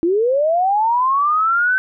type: linear sweep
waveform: sine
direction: up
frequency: 321.5 to 1541 Hz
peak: -13 dBFS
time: 0.03-1.78 s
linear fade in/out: 0 ms
effects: none